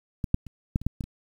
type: clicks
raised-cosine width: 5 ms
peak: -15 / -8 / -28 / -10 / -25 / -10 / -18 / -25 dBFS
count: 8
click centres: 0.242 / 0.344 / 0.467 / 0.759 / 0.816 / 0.866 / 1.008 / 1.04 s
effects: 8-bit